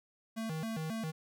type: tone with vibrato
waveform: square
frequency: 188.4 Hz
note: F#3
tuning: 32 cents sharp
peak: -36 dBFS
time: 0.36-1.12 s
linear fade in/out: 20 ms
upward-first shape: square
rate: 3.7 Hz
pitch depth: 300 cents each way
effects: none